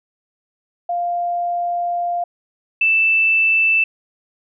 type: tone pair in turn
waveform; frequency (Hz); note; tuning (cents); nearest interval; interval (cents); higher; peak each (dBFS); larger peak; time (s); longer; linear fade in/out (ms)
sine; 698.5 / 2648; F5 / E7; 0 / +7; octave + major seventh; 2307; second; -18 / -12; second; 0.89-2.24 / 2.81-3.84; first; 5
effects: none